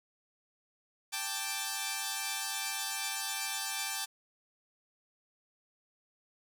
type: chord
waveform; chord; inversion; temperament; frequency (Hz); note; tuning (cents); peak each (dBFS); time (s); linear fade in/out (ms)
5% pulse; G suspended second; none; equal; 784 / 880 / 1174.7; G5 / A5 / D6; 0 / 0 / 0; -26 / -26 / -28; 1.12-4.06; 20
effects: none